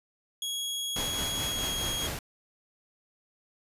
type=tone with pitch glide; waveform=sawtooth; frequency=3322 to 3280 Hz; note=G#7 to G#7; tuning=0 to -22 cents; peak=-28 dBFS; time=0.42-2.07 s; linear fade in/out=2 ms; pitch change=-22 cents; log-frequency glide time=1.42-1.73 s
type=noise with tremolo; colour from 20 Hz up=pink; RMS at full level=-33 dBFS; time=0.96-2.19 s; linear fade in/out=2 ms; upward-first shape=triangle; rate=4.7 Hz; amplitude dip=45%
effects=resampled to 32000 Hz